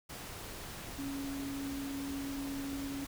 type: tone in noise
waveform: sine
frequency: 276.9 Hz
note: C#4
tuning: 2 cents flat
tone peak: -37 dBFS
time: 0.98-3.05 s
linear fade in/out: 10 ms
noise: pink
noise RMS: -45 dBFS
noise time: 0.09-3.07 s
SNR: +5 dB
effects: none